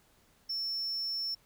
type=tone; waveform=triangle; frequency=5400 Hz; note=E8; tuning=41 cents sharp; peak=-31 dBFS; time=0.49-1.35 s; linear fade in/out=10 ms; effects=pink hiss -66 dBFS RMS until 1.45 s